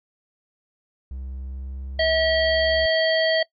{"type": "tone with pitch glide", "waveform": "triangle", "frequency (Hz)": [65.41, 68.5], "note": ["C2", "C#2"], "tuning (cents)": [0, -20], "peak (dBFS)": -28, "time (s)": [1.11, 2.86], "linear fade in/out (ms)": 0, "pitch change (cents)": 80, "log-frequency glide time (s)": [1.31, 2.74]}
{"type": "harmonic tone", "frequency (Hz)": 644, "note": "E5", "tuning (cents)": -41, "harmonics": [1, 3, 5, 7], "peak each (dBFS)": [-19, -24, -26, -27], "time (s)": [1.99, 3.43], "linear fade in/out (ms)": 5}
{"effects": ["noise-tail reverb RT60 0.1 s tail -22 dB re dry", "MP3 64 kbps"]}